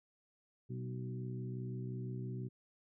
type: harmonic tone with a mistuned harmonic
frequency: 62.5 Hz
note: B1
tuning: 21 cents sharp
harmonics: 2 / 3 / 4 / 5 / 6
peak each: -40 / -47 / -51 / -54 / -50 dBFS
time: 0.69-2.49 s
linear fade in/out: 20 ms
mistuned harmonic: 3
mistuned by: +31 cents
effects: none